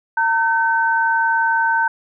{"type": "tone pair together", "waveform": "sine", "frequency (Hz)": [911, 1532.1], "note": ["A#5", "G6"], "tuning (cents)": [-40, -40], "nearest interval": "major sixth", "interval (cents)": 900, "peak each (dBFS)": -17, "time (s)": [0.17, 1.88], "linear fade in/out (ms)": 5, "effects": []}